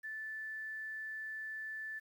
sine tone with quantisation, 1753 Hz, A6, 7 cents flat, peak -40 dBFS, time 0.03-2 s, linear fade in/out 20 ms, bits 11, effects none

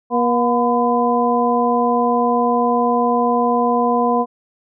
harmonic tone with a mistuned harmonic, 240 Hz, B3, 49 cents flat, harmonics 1 / 2 / 3 / 4, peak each -19 / -19 / -19 / -19 dBFS, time 0.1-4.26 s, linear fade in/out 50 ms, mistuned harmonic 4, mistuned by +84 cents, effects none

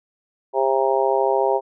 harmonic tone, 133.7 Hz, C3, 38 cents sharp, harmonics 3 / 4 / 5 / 6 / 7, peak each -21 / -22 / -23 / -24 / -24 dBFS, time 0.53-1.61 s, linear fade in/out 50 ms, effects none

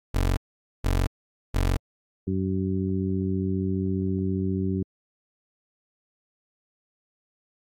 25% pulse tone bursts, 45.75 Hz, F#1, 19 cents flat, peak -17 dBFS, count 3, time 0.14-1.77 s, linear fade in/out 10 ms, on 230 ms, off 470 ms
harmonic tone, 94.8 Hz, F#2, 43 cents sharp, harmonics 1 / 2 / 3 / 4, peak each -28 / -27 / -31 / -32 dBFS, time 2.27-4.83 s, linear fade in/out 5 ms
effects AAC 48 kbps

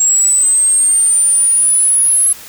sine exponential sweep, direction up, 7560 to 10890 Hz, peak -8 dBFS, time 0-2.33 s, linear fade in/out 5 ms, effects white hiss -34 dBFS RMS until 2.48 s

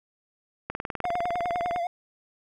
click train, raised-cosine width 0.5 ms, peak -16 dBFS, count 22, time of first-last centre 0.7-1.761 s, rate 19.8 Hz
triangle tone with vibrato, 700 Hz, F5, 4 cents sharp, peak -24 dBFS, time 1.04-1.87 s, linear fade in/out 2 ms, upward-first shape triangle, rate 10 Hz, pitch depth 72 cents each way
effects none

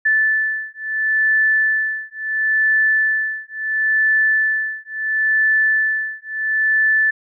sine beating tone pair, 1751 / 1751.73 Hz, A6 / A6, -9 / -8 cents, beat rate 0.73 Hz, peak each -18 dBFS, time 0.05-7.11 s, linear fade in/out 10 ms, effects none

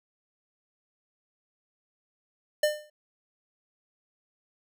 square tone with exponential decay, 600 Hz, D5, 37 cents sharp, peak -19 dBFS, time 2.63-2.9 s, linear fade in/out 5 ms, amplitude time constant 57 ms, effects none

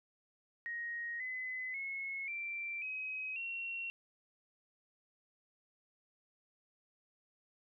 sine tone with pitch steps, 1877 / 2023 / 2181 / 2351 / 2535 / 2732 Hz, A#6 / B6 / C#7 / D7 / D#7 / F7, +11 / +41 / -29 / +1 / +32 / -39 cents, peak -38 dBFS, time 0.66-3.9 s, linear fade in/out 0 ms, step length 540 ms, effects none

